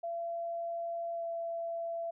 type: tone with pitch glide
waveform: sine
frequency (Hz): 678 to 672.2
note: E5 to E5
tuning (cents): +49 to +34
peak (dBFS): -34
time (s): 0.03-2.11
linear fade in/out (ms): 10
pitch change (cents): -15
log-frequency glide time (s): 1.14-1.23
effects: none